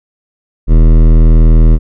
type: tone with hard clipping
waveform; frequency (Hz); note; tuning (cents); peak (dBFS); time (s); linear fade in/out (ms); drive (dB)
sine; 40.14; E1; -45; -4; 0.67-1.79; 50; 16
effects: none